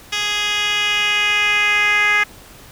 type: tone with band-pass filter sweep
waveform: 10% pulse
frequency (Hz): 415.3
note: G#4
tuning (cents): 0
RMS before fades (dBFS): -17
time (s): 0.12-2.24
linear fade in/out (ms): 10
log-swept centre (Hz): 3800 to 2000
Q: 2.8
effects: pink hiss -42 dBFS RMS until 2.71 s